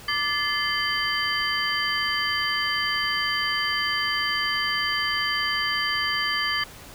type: tone cluster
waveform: sine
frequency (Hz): 1176 / 1727 / 2074 / 3084 / 4717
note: D6 / A6 / C7 / G7 / D8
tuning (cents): +2 / -33 / -16 / -29 / +7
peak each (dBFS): -29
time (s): 0.08-6.64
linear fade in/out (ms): 5
effects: pink hiss -44 dBFS RMS until 6.94 s